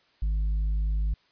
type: tone with tanh clipping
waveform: triangle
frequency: 51.91 Hz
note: G#1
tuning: in tune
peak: -24 dBFS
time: 0.22-1.14 s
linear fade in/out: 5 ms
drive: 8 dB
effects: white hiss -64 dBFS RMS until 1.31 s + resampled to 11025 Hz